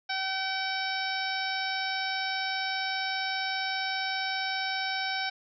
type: harmonic tone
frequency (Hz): 765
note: G5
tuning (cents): -42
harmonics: 1 / 2 / 3 / 4 / 5 / 6 / 7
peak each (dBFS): -34 / -34 / -36 / -41 / -38 / -41 / -37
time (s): 0.09-5.3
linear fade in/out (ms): 10
effects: none